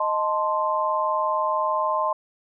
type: chord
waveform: sine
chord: A diminished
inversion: second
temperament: equal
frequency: 622.3 / 880 / 1046.5 Hz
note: Eb5 / A5 / C6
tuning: 0 / 0 / 0 cents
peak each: -26 / -27 / -23 dBFS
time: 0-2.13 s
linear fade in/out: 5 ms
effects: none